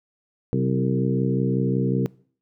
harmonic tone with a mistuned harmonic, 65.41 Hz, C2, in tune, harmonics 2 / 3 / 4 / 5 / 6 / 7, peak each -23 / -25 / -27 / -31 / -30 / -29 dBFS, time 0.53-2.06 s, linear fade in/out 0 ms, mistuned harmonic 3, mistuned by -51 cents, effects noise-tail reverb RT60 0.5 s tail -23 dB re dry

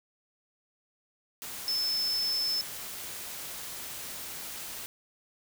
sine tone in noise, 5260 Hz, E8, 5 cents flat, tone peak -27 dBFS, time 1.68-2.61 s, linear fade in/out 0 ms, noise white, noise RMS -40 dBFS, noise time 1.42-4.86 s, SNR +10 dB, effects none

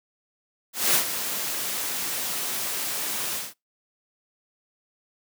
white noise with ADSR envelope, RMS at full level -19 dBFS, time 0.73-3.54 s, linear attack 210 ms, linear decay 99 ms, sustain -10 dB, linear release 190 ms, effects noise-tail reverb RT60 0.2 s tail -25 dB re dry + high-pass 150 Hz 12 dB/octave

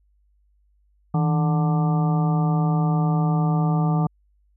harmonic tone with a mistuned harmonic, 147.6 Hz, D3, 9 cents sharp, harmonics 1 / 2 / 3 / 4 / 5 / 6 / 7 / 8, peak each -18 / -30 / -35 / -39 / -30 / -34 / -44 / -34 dBFS, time 1.14-4.07 s, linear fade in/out 5 ms, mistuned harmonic 1, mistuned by +140 cents, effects added 50 Hz sine -59 dBFS peak until 4.56 s

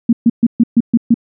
sine tone bursts, 233.1 Hz, A#3, in tune, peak -5 dBFS, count 7, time 0.09-1.143 s, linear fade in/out 5 ms, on 39 ms, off 130 ms, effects none

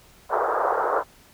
pink band-pass noise, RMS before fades -23 dBFS, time 0.29-1.04 s, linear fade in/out 50 ms, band 410 to 1400 Hz, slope 48 dB/octave, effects pink hiss -53 dBFS RMS until 1.33 s

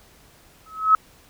sine tone with exponential growth, 1286 Hz, E6, 43 cents flat, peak -8 dBFS, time 0.66-0.95 s, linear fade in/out 2 ms, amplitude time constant 63 ms, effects pink hiss -53 dBFS RMS until 1.29 s

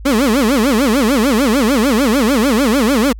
30% pulse tone with vibrato, 246.9 Hz, B3, in tune, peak -8 dBFS, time 0.05-3.13 s, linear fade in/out 10 ms, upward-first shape sine, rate 6.7 Hz, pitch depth 280 cents each way, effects added 52 Hz sine -28 dBFS peak until 3.19 s

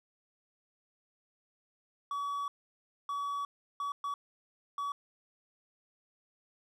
triangle tone bursts at uneven times, 1136 Hz, C#6, 42 cents sharp, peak -31 dBFS, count 5, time 2.11-2.48 / 3.09-3.45 / 3.8-3.92 / 4.04-4.14 / 4.78-4.92 s, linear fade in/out 2 ms, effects none

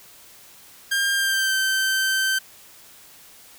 sawtooth tone with pitch glide, 1602 to 1550.1 Hz, G6 to G6, +37 to -20 cents, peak -16 dBFS, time 0.91-2.39 s, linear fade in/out 10 ms, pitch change -57 cents, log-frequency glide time 1.14-1.55 s, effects white hiss -48 dBFS RMS until 3.58 s

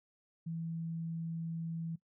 sine tone, 164.81 Hz, E3, in tune, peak -36 dBFS, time 0.46-1.96 s, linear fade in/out 10 ms, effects noise-tail reverb RT60 0.1 s tail -19 dB re dry

